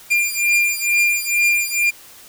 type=beating tone pair; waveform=45% pulse; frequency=2397 / 2399.2 Hz; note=D7 / D7; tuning=+35 / +36 cents; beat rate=2.2 Hz; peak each=-18 dBFS; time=0.1-1.91 s; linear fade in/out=20 ms; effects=white hiss -43 dBFS RMS until 2.28 s